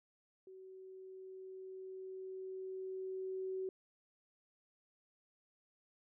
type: tone with level ramp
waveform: sine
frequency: 377.4 Hz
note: F#4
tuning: 34 cents sharp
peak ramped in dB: -52 to -37 dBFS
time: 0.47-3.69 s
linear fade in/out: 2 ms
effects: none